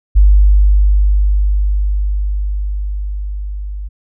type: tone with level ramp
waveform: sine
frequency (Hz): 50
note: G1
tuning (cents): +35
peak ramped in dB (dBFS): -3 to -21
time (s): 0.15-3.89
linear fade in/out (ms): 20
effects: none